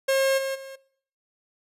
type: tone with level steps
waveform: 45% pulse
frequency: 538 Hz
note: C5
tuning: 48 cents sharp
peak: -19 / -26 / -38 dBFS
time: 0.08-0.76 s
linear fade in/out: 10 ms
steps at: 0.37 / 0.54 s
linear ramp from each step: 20 ms
effects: noise-tail reverb RT60 0.6 s tail -20 dB re dry + resampled to 32000 Hz